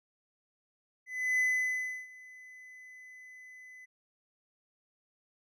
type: tone with ADSR envelope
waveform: triangle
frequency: 2013 Hz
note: B6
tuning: 33 cents sharp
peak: -23 dBFS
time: 1.06-3.86 s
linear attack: 330 ms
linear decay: 680 ms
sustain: -24 dB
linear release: 18 ms
effects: none